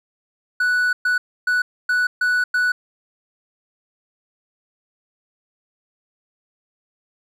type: tone bursts at uneven times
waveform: triangle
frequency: 1480 Hz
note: F#6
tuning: in tune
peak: -14 dBFS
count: 6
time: 0.6-0.93 / 1.05-1.18 / 1.47-1.62 / 1.89-2.07 / 2.21-2.44 / 2.54-2.72 s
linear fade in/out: 5 ms
effects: none